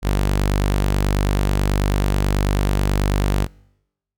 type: tone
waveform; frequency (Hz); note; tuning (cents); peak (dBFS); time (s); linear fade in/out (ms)
sawtooth; 49.21; G1; +7; -12; 0.02-3.48; 50
effects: noise-tail reverb RT60 0.9 s tail -26 dB re dry